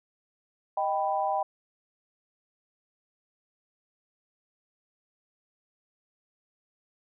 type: chord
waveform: sine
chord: Eb augmented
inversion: none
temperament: equal with one note detuned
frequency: 622.3 / 784 / 990.6 Hz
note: Eb5 / G5 / B5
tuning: 0 / 0 / +5 cents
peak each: -31 / -27 / -32 dBFS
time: 0.77-1.43 s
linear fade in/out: 5 ms
effects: none

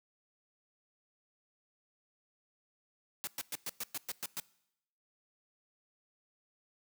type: noise bursts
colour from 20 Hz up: white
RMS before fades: -38 dBFS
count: 9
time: 3.24-4.399 s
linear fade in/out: 0 ms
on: 31 ms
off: 110 ms
effects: noise-tail reverb RT60 0.8 s tail -22 dB re dry + high-pass 100 Hz 12 dB/octave

